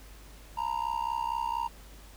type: tone with amplitude modulation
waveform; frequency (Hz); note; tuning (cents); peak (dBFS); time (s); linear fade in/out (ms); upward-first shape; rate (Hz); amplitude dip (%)
triangle; 932.3; A#5; 0; -23; 0.57-1.68; 10; sine; 64.3; 95
effects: added 50 Hz sine -49 dBFS peak until 2.16 s + pink hiss -54 dBFS RMS until 2.16 s